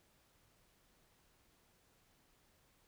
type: silence
effects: pink hiss -72 dBFS RMS until 2.87 s